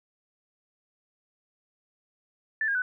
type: tone with pitch steps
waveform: sine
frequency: 1760 / 1623.3 / 1497.2 Hz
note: A6 / G#6 / F#6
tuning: 0 / -40 / +20 cents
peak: -24 dBFS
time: 2.61-2.82 s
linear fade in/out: 2 ms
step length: 70 ms
effects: none